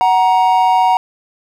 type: tone pair together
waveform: triangle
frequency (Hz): 745 / 940.3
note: F#5 / A#5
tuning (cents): +12 / +15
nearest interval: major third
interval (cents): 403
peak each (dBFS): -10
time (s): 0.01-0.97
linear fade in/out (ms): 0
effects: none